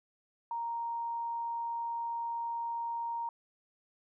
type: tone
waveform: sine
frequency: 932.3 Hz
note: A#5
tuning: in tune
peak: -33 dBFS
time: 0.51-3.29 s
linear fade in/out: 2 ms
effects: none